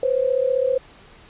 sine tone pair together, 501 / 536.3 Hz, B4 / C5, +25 / +43 cents, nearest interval minor second, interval 118 cents, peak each -20 dBFS, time 0.03-0.78 s, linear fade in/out 2 ms, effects pink hiss -48 dBFS RMS until 1.29 s + resampled to 8000 Hz

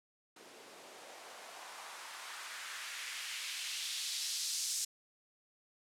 blue noise with band-pass filter sweep, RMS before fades -42 dBFS, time 0.36-4.85 s, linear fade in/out 5 ms, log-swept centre 340 to 6200 Hz, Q 1.4, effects low-pass 11000 Hz 12 dB/octave

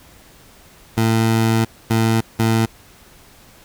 20% pulse tone bursts at uneven times, 112.6 Hz, A2, 40 cents sharp, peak -9 dBFS, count 3, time 0.97-1.65 / 1.9-2.21 / 2.39-2.66 s, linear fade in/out 10 ms, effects pink hiss -47 dBFS RMS until 3.64 s

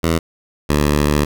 10% pulse tone pair in turn, 82.41 / 73.68 Hz, E2 / D2, 0 / +6 cents, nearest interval major second, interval 194 cents, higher first, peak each -6 / -5 dBFS, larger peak second, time 0.03-0.19 / 0.69-1.25 s, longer second, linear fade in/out 10 ms, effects none

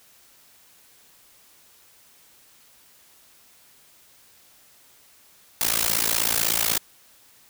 white noise with amplitude modulation, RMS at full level -19 dBFS, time 5.61-6.78 s, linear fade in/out 0 ms, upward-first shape sine, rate 56.2 Hz, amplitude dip 95%, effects white hiss -55 dBFS RMS until 7.49 s

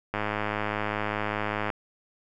click train, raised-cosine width 0.5 ms, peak -13 dBFS, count 165, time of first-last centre 0.14-1.702 s, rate 105 Hz, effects none

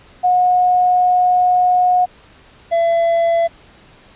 sine / triangle tone pair in turn, 725 / 672.9 Hz, F#5 / E5, -35 / +35 cents, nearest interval minor second, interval 130 cents, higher first, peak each -10 dBFS, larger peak neither, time 0.23-2.06 / 2.71-3.48 s, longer first, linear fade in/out 20 ms, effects pink hiss -46 dBFS RMS until 4.15 s + resampled to 8000 Hz

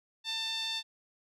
sawtooth tone with band-pass filter, 894 Hz, A5, 27 cents sharp, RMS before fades -35 dBFS, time 0.24-0.83 s, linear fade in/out 50 ms, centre 3900 Hz, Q 6, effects none

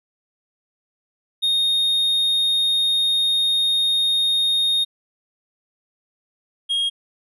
triangle tone pair in turn, 3700 / 3260 Hz, A#7 / G#7, -14 / -33 cents, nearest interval major second, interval 219 cents, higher first, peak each -15 / -17 dBFS, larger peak first, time 1.42-4.85 / 6.69-6.9 s, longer first, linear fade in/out 20 ms, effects resampled to 32000 Hz

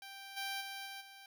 10% pulse tone with level steps, 785 Hz, G5, 2 cents sharp, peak -40 / -30 / -35 / -37 / -45 dBFS, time 0.02-1.26 s, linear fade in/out 2 ms, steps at 0.36 / 0.6 / 0.85 / 1 s, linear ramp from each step 20 ms, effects none

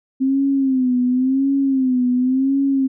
sine tone with vibrato, 261.6 Hz, C4, in tune, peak -14 dBFS, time 0.2-2.88 s, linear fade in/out 20 ms, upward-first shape sine, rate 0.93 Hz, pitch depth 92 cents each way, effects none

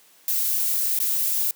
violet noise with dropouts, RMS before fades -23 dBFS, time 0.28-1.51 s, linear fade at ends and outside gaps 1 ms, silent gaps 0.99-1.001 s, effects white hiss -55 dBFS RMS until 1.55 s + high-pass 200 Hz 12 dB/octave

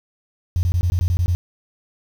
sine tone bursts, 88.1 Hz, F2, 16 cents sharp, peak -15 dBFS, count 9, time 0.56-1.35 s, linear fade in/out 0 ms, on 70 ms, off 20 ms, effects 7-bit

